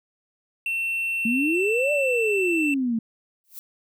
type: tone with pitch glide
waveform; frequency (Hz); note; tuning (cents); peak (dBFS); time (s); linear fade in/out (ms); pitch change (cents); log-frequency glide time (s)
triangle; 2700 to 2674; E7 to E7; +41 to +24; -22; 0.66-2.74; 2; -17; 1.53-1.63
type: exponential two-way sweep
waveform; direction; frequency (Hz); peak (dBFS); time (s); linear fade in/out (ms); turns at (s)
sine; up then down; 219.8 to 599 to 219.8; -21; 1.25-2.99; 5; 1.92
type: noise with exponential growth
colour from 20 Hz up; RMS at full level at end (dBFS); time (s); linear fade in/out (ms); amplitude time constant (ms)
violet; -34; 3.44-3.59; 0; 32
effects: none